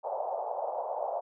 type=band-pass noise; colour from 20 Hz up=pink; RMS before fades=-34 dBFS; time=0.03-1.21 s; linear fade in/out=20 ms; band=550 to 870 Hz; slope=48 dB/octave; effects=none